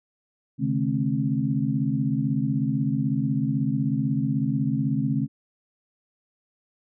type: tone cluster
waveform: sine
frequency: 134.7 / 150.8 / 217 / 268.5 Hz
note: C#3 / D3 / A3 / C4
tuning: -49 / +46 / -24 / +45 cents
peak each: -27 dBFS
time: 0.58-5.28 s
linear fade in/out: 50 ms
effects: none